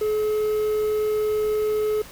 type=tone with quantisation; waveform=triangle; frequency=427.1 Hz; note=G#4; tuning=48 cents sharp; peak=-18 dBFS; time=0.01-2.02 s; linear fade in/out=5 ms; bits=7; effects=added 50 Hz sine -50 dBFS peak until 2.11 s + pink hiss -43 dBFS RMS until 2.11 s